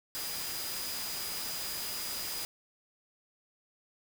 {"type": "tone in noise", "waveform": "sine", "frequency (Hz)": 4927, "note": "D#8", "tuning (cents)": -18, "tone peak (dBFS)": -41, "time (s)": [0.15, 2.45], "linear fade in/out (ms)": 0, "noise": "white", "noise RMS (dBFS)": -38, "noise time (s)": [0.15, 2.45], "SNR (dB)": -6, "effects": []}